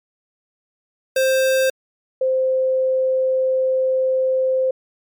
square / sine tone pair in turn, 526 / 520.9 Hz, C5 / C5, +9 / -8 cents, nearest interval unison, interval 17 cents, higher first, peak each -15 dBFS, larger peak neither, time 1.16-1.7 / 2.21-4.71 s, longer second, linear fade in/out 5 ms, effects MP3 96 kbps

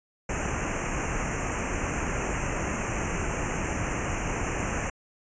pink band-stop noise, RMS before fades -29 dBFS, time 0.29-4.9 s, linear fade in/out 5 ms, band 2800 to 6000 Hz, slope 96 dB/octave, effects resampled to 16000 Hz

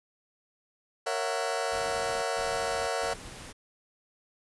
sawtooth chord, F# dominant seventh, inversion first, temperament just, 462.5 / 555 / 666 / 740 Hz, A#4 / C#5 / E5 / F#5, -14 / +2 / +18 / 0 cents, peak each -30 dBFS, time 1.06-3.14 s, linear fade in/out 10 ms
pink noise bursts, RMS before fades -44 dBFS, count 3, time 1.71-3.53 s, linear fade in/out 20 ms, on 520 ms, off 130 ms
effects resampled to 24000 Hz

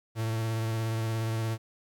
45% pulse tone with vibrato, 112.2 Hz, A2, 34 cents sharp, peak -28 dBFS, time 0.15-1.58 s, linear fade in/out 50 ms, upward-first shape sine, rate 17 Hz, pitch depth 26 cents each way, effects 11-bit

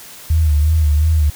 sine tone with vibrato, 76.8 Hz, D#2, 22 cents flat, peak -10 dBFS, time 0.3-1.3 s, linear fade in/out 5 ms, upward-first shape sine, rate 2.8 Hz, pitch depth 78 cents each way, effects white hiss -37 dBFS RMS until 1.35 s

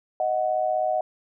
sine tone pair together, 624.2 / 740 Hz, D#5 / F#5, +5 / 0 cents, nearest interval minor third, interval 295 cents, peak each -24 dBFS, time 0.2-1.01 s, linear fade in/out 2 ms, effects none

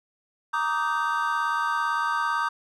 triangle chord, Eb major seventh, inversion second, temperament just, 933.4 / 1166.7 / 1244.5 / 1555.6 Hz, Bb5 / D6 / Eb6 / G6, +2 / -12 / 0 / -14 cents, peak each -27 dBFS, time 0.53-2.49 s, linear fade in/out 10 ms, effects none

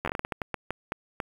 slowing click train, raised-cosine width 0.5 ms, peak -14 dBFS, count 14, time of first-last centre 0.05-1.202 s, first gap 11 ms, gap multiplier 1.31, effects 7-bit

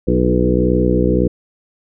harmonic tone with a mistuned harmonic, 61.74 Hz, B1, in tune, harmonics 1 / 2 / 3 / 4 / 5 / 6 / 7 / 8, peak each -19 / -22 / -18 / -22 / -19 / -21 / -21 / -20 dBFS, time 0.07-1.28 s, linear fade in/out 10 ms, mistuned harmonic 6, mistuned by -29 cents, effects none

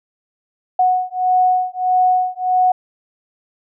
sine beating tone pair, 735 / 736.6 Hz, F#5 / F#5, -12 / -8 cents, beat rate 1.6 Hz, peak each -16 dBFS, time 0.79-2.72 s, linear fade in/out 5 ms, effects none

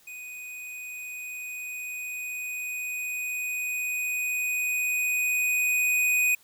square tone with level ramp, 2489 Hz, D#7, in tune, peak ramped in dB -39 to -21 dBFS, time 0.07-6.35 s, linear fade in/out 5 ms, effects white hiss -59 dBFS RMS until 6.43 s

